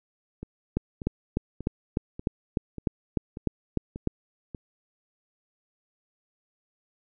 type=two click trains; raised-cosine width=3 ms; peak=-11 / -23 dBFS; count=12 / 8; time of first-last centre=0.77-4.073 / 0.43-4.548 s; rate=3.33 / 1.7 Hz; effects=none